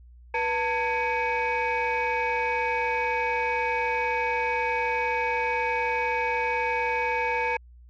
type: tone cluster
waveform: sine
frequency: 488.9 / 899 / 1659 / 2256 / 2518 Hz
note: B4 / A5 / G#6 / C#7 / D#7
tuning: -18 / +37 / -2 / +30 / +20 cents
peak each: -29 / -26 / -32 / -30 / -32 dBFS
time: 0.34-7.57 s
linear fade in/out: 5 ms
effects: tanh soft clip ceiling -17 dBFS + added 60 Hz sine -47 dBFS peak until 7.89 s